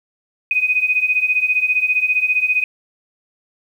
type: beating tone pair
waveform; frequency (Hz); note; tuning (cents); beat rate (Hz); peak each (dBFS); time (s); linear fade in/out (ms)
sine; 2489 / 2504; D#7 / D#7; 0 / +10; 15; -19 / -16; 0.51-2.64; 2
effects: 8-bit